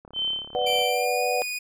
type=click train; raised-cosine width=1 ms; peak=-31 dBFS; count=28; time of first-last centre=0.05-0.815 s; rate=35.3 Hz
type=tone with tremolo; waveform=sine; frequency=3086 Hz; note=G7; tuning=28 cents flat; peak=-23 dBFS; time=0.13-1.06 s; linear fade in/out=50 ms; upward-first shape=sine; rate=2 Hz; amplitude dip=90%
type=chord; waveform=sine; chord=B minor; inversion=none; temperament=equal; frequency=493.9 / 587.3 / 740 Hz; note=B4 / D5 / F#5; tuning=0 / 0 / 0 cents; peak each=-26 / -29 / -26 dBFS; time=0.55-1.42 s; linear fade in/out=0 ms
type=tone with pitch glide; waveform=sawtooth; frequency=2349 to 2469 Hz; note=D7 to D#7; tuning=0 to -14 cents; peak=-25 dBFS; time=0.66-1.59 s; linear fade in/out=10 ms; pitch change=+86 cents; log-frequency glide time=0.86-1.23 s
effects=none